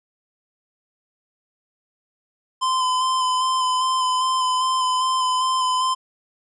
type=tone with vibrato; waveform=square; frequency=1026 Hz; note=C6; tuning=34 cents flat; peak=-19 dBFS; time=2.61-5.95 s; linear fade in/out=20 ms; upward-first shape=square; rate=2.5 Hz; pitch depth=16 cents each way; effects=resampled to 22050 Hz